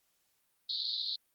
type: band-pass noise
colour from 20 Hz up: pink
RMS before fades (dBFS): -35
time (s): 0.69-1.16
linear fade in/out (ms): 5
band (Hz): 3700 to 4500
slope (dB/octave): 96
effects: white hiss -75 dBFS RMS until 1.34 s + Opus 48 kbps